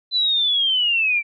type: linear sweep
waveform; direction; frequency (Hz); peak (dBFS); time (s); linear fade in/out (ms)
sine; down; 4036 to 2310; -16; 0.11-1.23; 50
effects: none